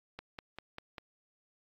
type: click train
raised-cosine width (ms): 0.3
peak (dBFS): -26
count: 5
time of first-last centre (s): 0.19-0.982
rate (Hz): 5.05
effects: AAC 48 kbps